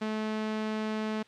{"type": "tone", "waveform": "sawtooth", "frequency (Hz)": 216.5, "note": "A3", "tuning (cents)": -28, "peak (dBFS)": -26, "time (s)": [0.01, 1.23], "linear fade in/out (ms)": 10, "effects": ["white hiss -60 dBFS RMS until 1.27 s", "low-pass 4000 Hz 12 dB/octave"]}